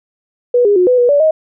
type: tone with pitch steps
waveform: sine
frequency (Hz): 488.4 / 408.7 / 362.1 / 500 / 486.2 / 575 / 629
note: B4 / G#4 / F#4 / B4 / B4 / D5 / D#5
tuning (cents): -19 / -28 / -37 / +21 / -27 / -37 / +19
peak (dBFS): -7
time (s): 0.54-1.31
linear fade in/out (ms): 5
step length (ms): 110
effects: none